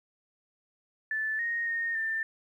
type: tone with pitch steps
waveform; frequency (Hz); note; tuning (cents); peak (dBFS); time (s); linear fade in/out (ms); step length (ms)
sine; 1752 / 1863 / 1846 / 1788; A6 / A#6 / A#6 / A6; -8 / -2 / -17 / +27; -28; 1.11-2.23; 2; 280
effects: 11-bit